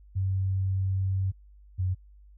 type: tone pair in turn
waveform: sine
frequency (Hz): 95.5 / 92.41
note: G2 / F#2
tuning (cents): -45 / -2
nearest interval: minor second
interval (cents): 57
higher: first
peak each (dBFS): -24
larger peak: neither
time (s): 0.15-1.32 / 1.78-1.95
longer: first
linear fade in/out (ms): 20
effects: added 50 Hz sine -50 dBFS peak until 2.37 s